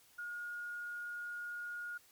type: tone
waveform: sine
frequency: 1432 Hz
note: F6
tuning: 43 cents sharp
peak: -40 dBFS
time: 0.18-1.98 s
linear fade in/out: 10 ms
effects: white hiss -65 dBFS RMS until 2.11 s + MP3 96 kbps